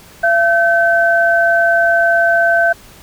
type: tone pair together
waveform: sine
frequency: 679 / 1535.8 Hz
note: F5 / G6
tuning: -49 / -36 cents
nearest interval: octave + major second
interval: 1413 cents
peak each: -12 dBFS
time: 0.23-2.73 s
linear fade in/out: 10 ms
effects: pink hiss -41 dBFS RMS until 3.02 s